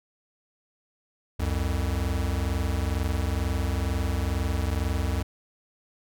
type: tone pair together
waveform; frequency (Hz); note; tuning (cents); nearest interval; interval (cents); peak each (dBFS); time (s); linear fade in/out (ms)
square; 66.15 / 88.3; C2 / F2; +20 / +20; perfect fourth; 500; -28; 1.39-5.23; 10
effects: none